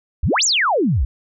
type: exponential two-way sweep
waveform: sine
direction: up then down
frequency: 50.6 to 7900 to 50.6 Hz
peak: -14 dBFS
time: 0.23-1.05 s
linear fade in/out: 5 ms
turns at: 0.44 s
effects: none